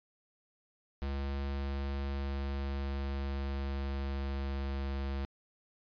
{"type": "tone with pitch glide", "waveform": "square", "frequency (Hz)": [69.3, 68.5], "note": ["C#2", "C#2"], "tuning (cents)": [0, -20], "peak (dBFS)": -34, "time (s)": [1.02, 5.25], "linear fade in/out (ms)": 0, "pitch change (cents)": -20, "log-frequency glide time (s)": [1.77, 4.95], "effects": ["resampled to 11025 Hz"]}